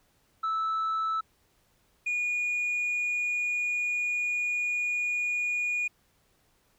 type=tone pair in turn; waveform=sine; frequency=1312 / 2445 Hz; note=E6 / D#7; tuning=-9 / -31 cents; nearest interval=major seventh; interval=1078 cents; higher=second; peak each=-24 dBFS; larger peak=neither; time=0.43-1.21 / 2.06-5.88 s; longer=second; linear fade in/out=10 ms; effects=tanh soft clip ceiling -25 dBFS + pink hiss -68 dBFS RMS until 6.78 s